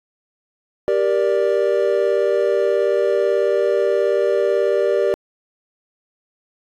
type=chord; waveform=triangle; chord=G minor; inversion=none; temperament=just; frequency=392 / 470.4 / 588 Hz; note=G4 / Bb4 / D5; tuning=0 / +16 / +2 cents; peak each=-17 / -18 / -17 dBFS; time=0.88-5.14 s; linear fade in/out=0 ms; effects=AAC 48 kbps